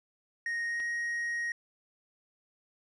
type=tone with pitch glide; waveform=triangle; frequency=1864.7 to 1879.8 Hz; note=A#6 to A#6; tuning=0 to +14 cents; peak=-29 dBFS; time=0.46-1.52 s; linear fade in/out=2 ms; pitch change=+14 cents; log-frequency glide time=0.66-0.83 s
type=clicks; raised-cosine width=0.3 ms; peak=-34 dBFS; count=2; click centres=0.8 / 0.803 s
effects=resampled to 22050 Hz